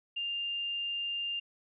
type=tone with frequency modulation; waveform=sine; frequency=2800 Hz; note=F7; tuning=4 cents sharp; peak=-32 dBFS; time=0.16-1.4 s; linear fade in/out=10 ms; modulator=26.5 Hz; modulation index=0.22; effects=none